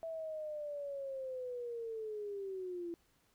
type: linear sweep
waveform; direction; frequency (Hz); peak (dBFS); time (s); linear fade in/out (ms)
sine; down; 659.3 to 336.2; -39; 0.03-2.94; 0
effects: pink hiss -73 dBFS RMS until 3.34 s